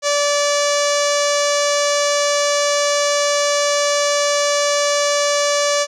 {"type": "tone with low-pass filter", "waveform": "sawtooth", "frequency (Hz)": 579, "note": "D5", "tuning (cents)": -25, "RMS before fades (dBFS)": -17, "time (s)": [0.02, 5.87], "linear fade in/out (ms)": 50, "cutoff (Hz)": 6300, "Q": 3.5, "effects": []}